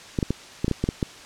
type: clicks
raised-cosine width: 3 ms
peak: -9 dBFS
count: 9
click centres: 0.188 / 0.228 / 0.306 / 0.645 / 0.681 / 0.713 / 0.84 / 0.889 / 1.028 s
effects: white hiss -43 dBFS RMS until 1.25 s + low-pass 6000 Hz 12 dB/octave